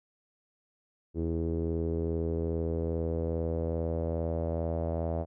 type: tone with low-pass filter sweep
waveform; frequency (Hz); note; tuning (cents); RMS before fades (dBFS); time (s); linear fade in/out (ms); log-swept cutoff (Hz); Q
sawtooth; 82.41; E2; 0; -31; 1.14-5.26; 50; 370 to 640; 4.3
effects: none